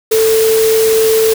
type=tone in noise; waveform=sine; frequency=443.4 Hz; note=A4; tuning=13 cents sharp; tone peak=-8 dBFS; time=0.11-1.34 s; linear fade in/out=10 ms; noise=white; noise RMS=-19 dBFS; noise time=0.11-1.34 s; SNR=+8 dB; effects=none